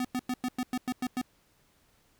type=tone bursts; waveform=square; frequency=251.2 Hz; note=B3; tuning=30 cents sharp; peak=-29 dBFS; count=9; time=0-1.215 s; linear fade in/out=2 ms; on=47 ms; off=99 ms; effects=pink hiss -67 dBFS RMS until 2.19 s